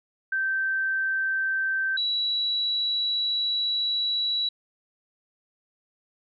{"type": "tone pair in turn", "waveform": "sine", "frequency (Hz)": [1555, 3918], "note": ["G6", "B7"], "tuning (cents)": [-14, -15], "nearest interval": "octave + major third", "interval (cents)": 1599, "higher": "second", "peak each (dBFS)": -23, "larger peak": "neither", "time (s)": [[0.32, 1.97], [1.97, 4.49]], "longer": "second", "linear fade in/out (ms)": 5, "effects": []}